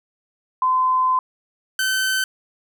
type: tone pair in turn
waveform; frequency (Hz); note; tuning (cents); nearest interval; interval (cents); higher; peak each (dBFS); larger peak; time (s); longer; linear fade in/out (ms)
sine / sawtooth; 1026 / 1533.1; C6 / G6; -34 / -39; perfect fifth; 695; second; -15 / -15; neither; 0.62-1.19 / 1.79-2.24; first; 2
effects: none